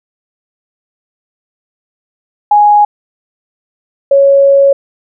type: tone pair in turn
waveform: sine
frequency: 830.6 / 554.4 Hz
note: G#5 / C#5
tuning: 0 / 0 cents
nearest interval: perfect fifth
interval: 700 cents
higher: first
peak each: -3 dBFS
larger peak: neither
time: 2.51-2.85 / 4.11-4.73 s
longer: second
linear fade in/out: 5 ms
effects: none